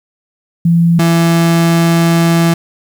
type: tone pair in turn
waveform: sine / 35% pulse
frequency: 168.9 / 167.44 Hz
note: E3 / E3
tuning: +42 / +27 cents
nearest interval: unison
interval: 15 cents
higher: first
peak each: -6 dBFS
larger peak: neither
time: 0.65-0.99 / 0.99-2.54 s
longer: second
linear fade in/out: 5 ms
effects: 7-bit